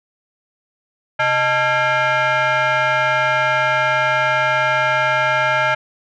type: tone with frequency modulation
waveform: sine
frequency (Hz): 131.6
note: C3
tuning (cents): +10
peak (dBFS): -12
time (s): 1.19-5.75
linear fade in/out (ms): 10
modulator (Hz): 751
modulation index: 2.7
effects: tanh soft clip ceiling -12 dBFS